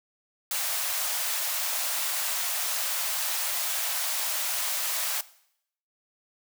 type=high-pass noise; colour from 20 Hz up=white; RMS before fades=-29 dBFS; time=0.51-5.21 s; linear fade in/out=2 ms; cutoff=570 Hz; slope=48 dB/octave; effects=noise-tail reverb RT60 0.7 s tail -18 dB re dry